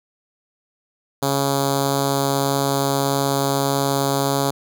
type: tone with notch filter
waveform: 5% pulse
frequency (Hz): 138.59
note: C#3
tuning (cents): 0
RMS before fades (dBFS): -20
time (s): 1.22-4.51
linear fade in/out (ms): 10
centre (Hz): 1900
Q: 0.64
effects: none